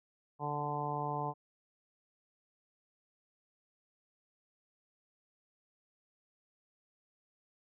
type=harmonic tone with a mistuned harmonic; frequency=147 Hz; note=D3; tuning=2 cents sharp; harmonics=1 / 2 / 3 / 4 / 5 / 6 / 7; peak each=-40 / -46 / -43 / -46 / -40 / -39 / -41 dBFS; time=0.39-1.34 s; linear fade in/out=50 ms; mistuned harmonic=1; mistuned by=-20 cents; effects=none